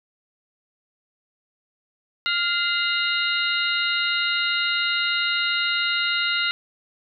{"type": "tone cluster", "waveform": "sine", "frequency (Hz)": [1402, 2065, 2839, 3729, 4130], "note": ["F6", "C7", "F7", "A#7", "C8"], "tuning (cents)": [6, -23, 28, 0, -23], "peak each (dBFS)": [-25, -27, -26, -28, -30], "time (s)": [2.26, 6.51], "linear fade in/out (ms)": 0, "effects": []}